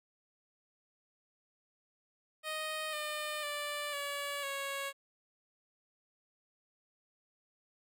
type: tone with pitch steps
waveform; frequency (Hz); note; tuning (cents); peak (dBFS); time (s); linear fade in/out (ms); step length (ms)
10% pulse; 622.3 / 604.2 / 586.7 / 569.7 / 553.1; D#5 / D5 / D5 / C#5 / C#5; 0 / +49 / -2 / +47 / -4; -28; 2.43-4.93; 50; 500
effects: none